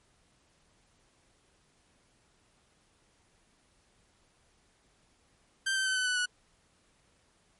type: tone with pitch steps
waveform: sawtooth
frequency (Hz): 1568 / 1548.2 / 1528.7 / 1509.3 / 1490.3 / 1471.5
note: G6 / G6 / G6 / F#6 / F#6 / F#6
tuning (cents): 0 / -22 / -44 / +34 / +12 / -10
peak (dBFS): -24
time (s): 5.66-6.26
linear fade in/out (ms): 10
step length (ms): 100
effects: pink hiss -68 dBFS RMS until 7.59 s + MP3 48 kbps